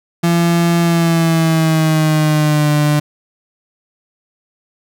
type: tone with pitch glide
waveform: 35% pulse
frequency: 170 to 148.85 Hz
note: F3 to D3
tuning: -46 to +24 cents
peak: -9 dBFS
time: 0.23-3 s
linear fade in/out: 10 ms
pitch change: -230 cents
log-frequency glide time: 0.81-2.72 s
effects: none